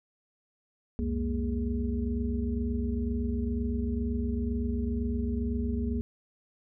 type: tone cluster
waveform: sine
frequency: 66 / 88.1 / 206.8 / 234.6 / 413.5 Hz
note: C2 / F2 / G#3 / A#3 / G#4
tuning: +16 / +16 / -7 / +11 / -8 cents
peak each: -31 / -36 / -40 / -31 / -39 dBFS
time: 0.99-6.01 s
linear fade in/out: 0 ms
effects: none